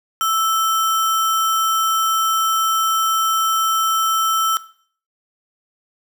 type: tone with sample-and-hold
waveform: sine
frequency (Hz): 1318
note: E6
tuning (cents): -1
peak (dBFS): -15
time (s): 0.21-4.57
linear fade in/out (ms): 0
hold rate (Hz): 4410
effects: noise-tail reverb RT60 0.5 s tail -17 dB re dry